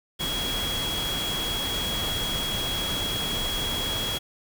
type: tone in noise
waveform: sine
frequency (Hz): 3318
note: G#7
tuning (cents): -2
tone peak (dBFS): -28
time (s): 0.19-4.19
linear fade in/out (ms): 20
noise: pink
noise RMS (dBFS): -31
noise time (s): 0.19-4.19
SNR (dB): 0
effects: none